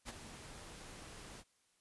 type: noise with ADSR envelope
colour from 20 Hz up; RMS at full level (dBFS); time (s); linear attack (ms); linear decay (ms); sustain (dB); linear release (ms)
pink; -43; 0.05-1.44; 38; 25; -9; 46
effects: white hiss -75 dBFS RMS until 1.8 s + resampled to 24000 Hz